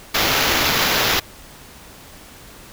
white noise with sample-and-hold, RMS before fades -18 dBFS, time 0.14-1.2 s, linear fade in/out 10 ms, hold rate 8820 Hz, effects pink hiss -42 dBFS RMS until 2.72 s

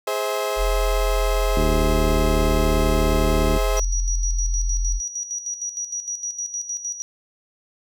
30% pulse chord, Ab augmented, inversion none, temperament equal with one note detuned, 415.3 / 523.3 / 644.9 Hz, Ab4 / C5 / E5, 0 / 0 / -38 cents, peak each -24 dBFS, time 0.07-3.8 s, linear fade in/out 5 ms
sine tone, 42.68 Hz, F1, 39 cents flat, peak -19 dBFS, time 0.56-5.01 s, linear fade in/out 50 ms
harmonic tone, 76.9 Hz, D#2, 20 cents flat, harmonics 1 / 2 / 3 / 4 / 5, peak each -27 / -27 / -27 / -27 / -27 dBFS, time 1.56-3.58 s, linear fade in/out 10 ms
sine tone with tremolo, 5800 Hz, F#8, 35 cents flat, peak -24 dBFS, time 3.77-7.02 s, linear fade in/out 0 ms, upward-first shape square, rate 6.5 Hz, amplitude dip 65%
effects none

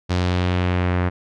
sawtooth tone with low-pass filter sweep, 89.9 Hz, F#2, 49 cents flat, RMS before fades -20 dBFS, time 0.09-1.1 s, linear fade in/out 20 ms, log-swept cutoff 5000 to 1800 Hz, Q 1.4, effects none

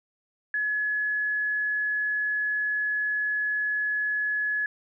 sine tone, 1698 Hz, G#6, 38 cents sharp, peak -24 dBFS, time 0.54-4.66 s, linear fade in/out 2 ms, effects none

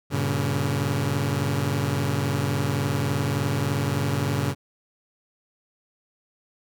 sawtooth chord, G diminished, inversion none, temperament just, 98 / 117.6 / 141.12 Hz, G2 / Bb2 / Db3, 0 / +16 / +31 cents, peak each -24 / -25 / -21 dBFS, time 0.1-4.55 s, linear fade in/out 50 ms, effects none

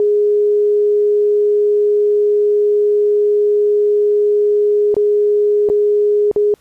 sine tone with dropouts, 415.3 Hz, G#4, in tune, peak -10 dBFS, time 0-6.54 s, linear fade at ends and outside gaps 1 ms, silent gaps 4.943-4.966 / 5.689-5.699 / 6.314-6.361 s, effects pink hiss -55 dBFS RMS until 6.6 s + resampled to 32000 Hz

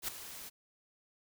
white noise with ADSR envelope, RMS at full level -34 dBFS, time 0.02-0.5 s, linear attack 62 ms, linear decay 5 ms, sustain -13 dB, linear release 21 ms, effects none

